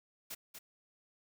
white noise with echo, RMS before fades -43 dBFS, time 0.3-0.35 s, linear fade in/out 10 ms, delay 240 ms, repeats 1, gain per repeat -6 dB, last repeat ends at 0.59 s, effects none

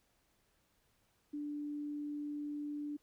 sine tone, 293.7 Hz, D4, in tune, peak -38 dBFS, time 1.33-2.97 s, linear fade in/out 10 ms, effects pink hiss -75 dBFS RMS until 3.02 s

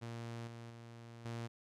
sawtooth tone with level steps, 116.54 Hz, A#2, in tune, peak -39 / -44 / -47 / -37 dBFS, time 0.01-1.48 s, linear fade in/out 20 ms, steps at 0.47 / 0.7 / 1.25 s, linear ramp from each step 2 ms, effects low-pass 8000 Hz 12 dB/octave

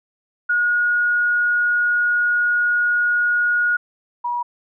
sine tone pair in turn, 1444 / 963.8 Hz, F#6 / B5, -43 / -43 cents, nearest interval perfect fifth, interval 700 cents, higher first, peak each -15 / -20 dBFS, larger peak first, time 0.49-3.77 / 4.24-4.43 s, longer first, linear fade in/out 10 ms, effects none

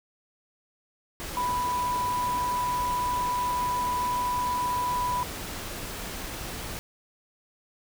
sine tone in noise, 987.8 Hz, B5, in tune, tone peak -25 dBFS, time 1.37-5.23 s, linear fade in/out 0 ms, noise pink, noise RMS -36 dBFS, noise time 1.2-6.79 s, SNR +8 dB, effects none

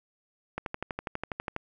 click train, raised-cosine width 0.5 ms, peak -17 dBFS, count 13, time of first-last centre 0.58-1.564 s, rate 12.2 Hz, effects none

